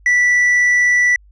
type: tone with tanh clipping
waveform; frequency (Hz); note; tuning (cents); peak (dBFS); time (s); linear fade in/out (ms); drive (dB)
sine; 1964; B6; -10; -11; 0.06-1.16; 2; 3
effects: added 50 Hz sine -44 dBFS peak until 1.31 s